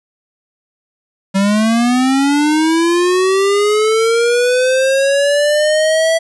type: linear sweep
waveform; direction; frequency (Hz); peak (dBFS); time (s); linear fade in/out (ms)
square; up; 191.2 to 659.3; -11; 1.34-6.19; 20
effects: resampled to 24000 Hz + 8-bit